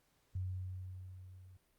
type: tone with level ramp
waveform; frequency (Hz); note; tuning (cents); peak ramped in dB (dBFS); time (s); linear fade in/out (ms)
sine; 92.5; F#2; 0; -35 to -55; 0.35-1.57; 5
effects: pink hiss -75 dBFS RMS until 1.78 s + Opus 48 kbps